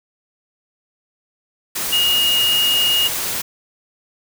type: tone in noise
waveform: sine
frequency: 2861 Hz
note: F7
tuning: 41 cents sharp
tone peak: -14 dBFS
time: 1.92-3.08 s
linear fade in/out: 10 ms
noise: white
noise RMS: -23 dBFS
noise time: 1.75-3.42 s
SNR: +6 dB
effects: none